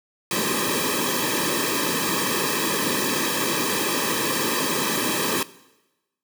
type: noise with comb filter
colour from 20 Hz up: pink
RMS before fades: -23 dBFS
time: 0.31-5.43 s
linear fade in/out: 2 ms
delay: 1.4 ms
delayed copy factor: -0.95
effects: noise-tail reverb RT60 1.0 s tail -19 dB re dry + high-pass 200 Hz 12 dB/octave